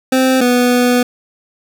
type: tone pair in turn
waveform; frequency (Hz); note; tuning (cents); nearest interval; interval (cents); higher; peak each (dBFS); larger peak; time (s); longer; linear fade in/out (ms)
25% pulse; 260.3 / 246.3; C4 / B3; -9 / -5; minor second; 96; first; -6; neither; 0.12-0.41 / 0.41-1.03; second; 5
effects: none

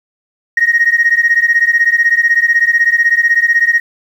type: beating tone pair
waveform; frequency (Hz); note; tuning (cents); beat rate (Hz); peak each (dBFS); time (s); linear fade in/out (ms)
sine; 1864.7 / 1880.7; A#6 / A#6; 0 / +15; 16; -10; 0.57-3.8; 5
effects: tanh soft clip ceiling -2 dBFS + 7-bit

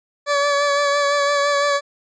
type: tone with vibrato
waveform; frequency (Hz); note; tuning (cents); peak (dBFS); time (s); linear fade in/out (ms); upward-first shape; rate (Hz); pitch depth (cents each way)
20% pulse; 572; D5; -46; -11; 0.26-1.81; 50; sine; 5.9; 24
effects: resampled to 16000 Hz

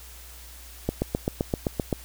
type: click train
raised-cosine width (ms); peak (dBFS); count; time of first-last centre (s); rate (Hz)
2; -10; 9; 0.89-1.928; 7.71
effects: added 60 Hz sine -45 dBFS peak until 2.04 s + white hiss -47 dBFS RMS until 2.04 s

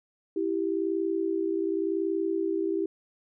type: tone pair together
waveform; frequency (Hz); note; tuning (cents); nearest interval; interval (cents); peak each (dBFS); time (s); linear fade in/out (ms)
sine; 329.6 / 390.5; E4 / G4; 0 / -7; minor third; 293; -28; 0.36-2.86; 5
effects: none

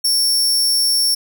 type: tone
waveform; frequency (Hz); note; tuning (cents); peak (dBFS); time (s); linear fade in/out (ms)
sawtooth; 5460; F8; -40; -11; 0.04-1.15; 10
effects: none

